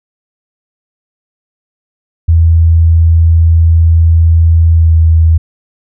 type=tone with pitch glide; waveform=sine; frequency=82.41 to 81.18 Hz; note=E2 to E2; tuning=0 to -26 cents; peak=-3 dBFS; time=2.28-5.38 s; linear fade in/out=10 ms; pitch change=-26 cents; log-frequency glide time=4.74-4.93 s; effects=none